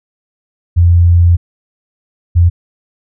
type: tone pair in turn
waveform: sine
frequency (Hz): 86.4 / 86.4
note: F2 / F2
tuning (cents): -18 / -18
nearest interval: unison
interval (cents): 0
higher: neither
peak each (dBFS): -4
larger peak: neither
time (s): 0.76-1.37 / 2.35-2.5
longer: first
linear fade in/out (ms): 20
effects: none